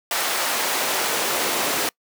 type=noise with high-pass filter sweep; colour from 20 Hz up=pink; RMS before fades=-23 dBFS; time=0.11-1.89 s; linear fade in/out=2 ms; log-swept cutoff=720 to 330 Hz; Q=0.84; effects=noise-tail reverb RT60 0.1 s tail -26 dB re dry